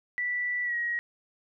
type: tone with pitch glide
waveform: sine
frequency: 1965 to 1897 Hz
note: B6 to A#6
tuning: -9 to +30 cents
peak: -27 dBFS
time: 0.18-0.99 s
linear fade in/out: 0 ms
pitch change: -61 cents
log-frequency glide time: 0.64-0.75 s
effects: none